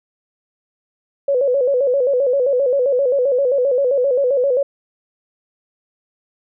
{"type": "tone with vibrato", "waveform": "sine", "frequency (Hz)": 527, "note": "C5", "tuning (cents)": 12, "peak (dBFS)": -13, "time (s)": [1.28, 4.63], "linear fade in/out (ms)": 5, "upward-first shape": "square", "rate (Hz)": 7.6, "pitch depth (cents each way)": 100, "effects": []}